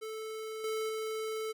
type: tone with level steps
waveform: square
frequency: 438.2 Hz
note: A4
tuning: 7 cents flat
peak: -39 / -33 / -35 dBFS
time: 0.01-1.53 s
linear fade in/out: 20 ms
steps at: 0.64 / 0.89 s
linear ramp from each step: 2 ms
effects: none